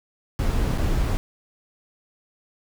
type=noise with dropouts; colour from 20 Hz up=brown; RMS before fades=-22 dBFS; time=0.39-1.17 s; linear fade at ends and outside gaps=0 ms; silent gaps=0.777-0.782 s; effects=none